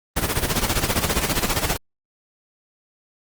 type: noise with tremolo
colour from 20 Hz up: pink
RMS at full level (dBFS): -19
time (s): 0.16-1.77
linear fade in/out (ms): 10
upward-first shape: sine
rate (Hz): 15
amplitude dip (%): 75
effects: Opus 24 kbps